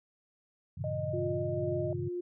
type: chord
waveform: sine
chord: G diminished seventh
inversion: none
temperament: equal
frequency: 98 / 116.54 / 138.59 / 164.81 Hz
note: G2 / Bb2 / Db3 / Fb3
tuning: 0 / 0 / 0 / 0 cents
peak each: -38 / -41 / -37 / -43 dBFS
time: 0.77-2.09 s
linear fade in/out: 10 ms
type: tone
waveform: sine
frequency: 618 Hz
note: D#5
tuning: 12 cents flat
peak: -34 dBFS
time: 0.84-1.93 s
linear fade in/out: 2 ms
type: tone with tremolo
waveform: sine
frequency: 354 Hz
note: F4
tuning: 23 cents sharp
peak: -32 dBFS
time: 1.13-2.21 s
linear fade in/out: 10 ms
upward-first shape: triangle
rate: 2.1 Hz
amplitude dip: 45%
effects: none